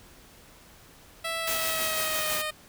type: tone with pitch glide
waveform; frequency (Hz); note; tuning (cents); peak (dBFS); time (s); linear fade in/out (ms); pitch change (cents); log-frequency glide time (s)
10% pulse; 659.3 to 615.1; E5 to D#5; 0 to -20; -21; 1.24-2.51; 10; -120; 1.4-2.38
type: noise with tremolo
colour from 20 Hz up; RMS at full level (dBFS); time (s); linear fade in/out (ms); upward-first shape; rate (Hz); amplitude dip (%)
white; -30; 1.47-2.42; 5; sine; 6.1; 30
effects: pink hiss -53 dBFS RMS until 2.68 s